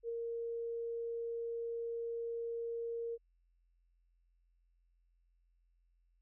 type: tone with ADSR envelope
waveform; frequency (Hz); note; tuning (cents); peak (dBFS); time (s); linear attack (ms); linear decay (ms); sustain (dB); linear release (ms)
sine; 464.6; A#4; -6; -35; 0.03-3.18; 58; 12; -2; 41
effects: added 43 Hz sine -70 dBFS peak until 6.21 s